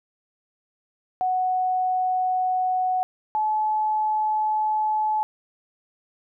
sine tone pair in turn, 740 / 859.4 Hz, F#5 / A5, 0 / -41 cents, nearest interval minor third, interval 259 cents, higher second, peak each -20 dBFS, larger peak neither, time 1.21-3.03 / 3.35-5.23 s, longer second, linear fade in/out 0 ms, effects none

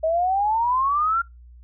sine exponential sweep, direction up, 627 to 1396.9 Hz, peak -18 dBFS, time 0.03-1.22 s, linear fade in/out 10 ms, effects noise-tail reverb RT60 0.2 s tail -25 dB re dry + added 60 Hz sine -43 dBFS peak until 1.63 s

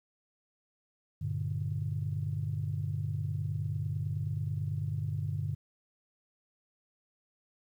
sine chord, G minor, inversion none, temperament just, 98 / 117.6 / 147 Hz, G2 / Bb2 / D3, 0 / +16 / +2 cents, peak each -34 / -37 / -34 dBFS, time 1.21-5.55 s, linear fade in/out 10 ms, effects tanh soft clip ceiling -22 dBFS + 11-bit

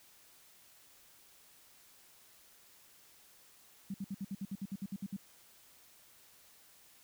sine tone bursts, 196 Hz, G3, in tune, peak -36 dBFS, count 13, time 3.9-5.166 s, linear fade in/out 5 ms, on 42 ms, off 60 ms, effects white hiss -62 dBFS RMS until 7.03 s

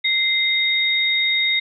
sine tone pair together, 2088 / 3724 Hz, C7 / A#7, -4 / -2 cents, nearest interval minor seventh, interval 1002 cents, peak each -19 dBFS, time 0.04-1.6 s, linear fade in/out 10 ms, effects none

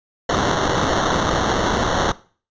white noise with sample-and-hold, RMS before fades -19 dBFS, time 0.29-2.12 s, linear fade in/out 5 ms, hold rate 2450 Hz, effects noise-tail reverb RT60 0.4 s tail -19 dB re dry + resampled to 16000 Hz

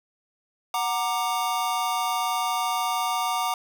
square chord, Gb augmented, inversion none, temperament equal with one note detuned, 740 / 932.3 / 1186.3 Hz, Gb5 / Bb5 / D6, 0 / 0 / +17 cents, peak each -29 dBFS, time 0.74-3.54 s, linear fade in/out 2 ms, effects none

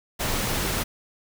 pink noise, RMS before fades -26 dBFS, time 0.19-0.84 s, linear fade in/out 20 ms, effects none

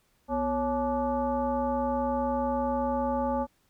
sine tone with frequency modulation, 554.4 Hz, C#5, in tune, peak -25 dBFS, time 0.28-3.47 s, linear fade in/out 50 ms, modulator 308 Hz, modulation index 1.4, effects pink hiss -69 dBFS RMS until 3.69 s

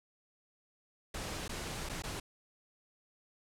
pink noise with dropouts, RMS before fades -40 dBFS, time 1.14-2.2 s, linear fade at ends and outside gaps 5 ms, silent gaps 1.48-1.492 / 1.89-1.895 / 2.022-2.036 s, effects low-pass 10000 Hz 12 dB/octave

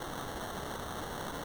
white noise with sample-and-hold, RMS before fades -40 dBFS, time 0-1.44 s, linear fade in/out 5 ms, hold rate 2450 Hz, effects none

